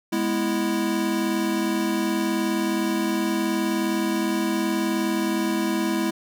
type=chord; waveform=square; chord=E major; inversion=first; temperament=equal; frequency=207.7 / 246.9 / 329.6 Hz; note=G#3 / B3 / E4; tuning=0 / 0 / 0 cents; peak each=-27 / -30 / -25 dBFS; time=0.12-6.11 s; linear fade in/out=10 ms; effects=none